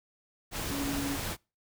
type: tone in noise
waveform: sine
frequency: 280 Hz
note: C#4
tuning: 18 cents sharp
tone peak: -32 dBFS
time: 0.69-1.18 s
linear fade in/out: 50 ms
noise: pink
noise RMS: -35 dBFS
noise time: 0.51-1.37 s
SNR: 0 dB
effects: noise-tail reverb RT60 0.3 s tail -26 dB re dry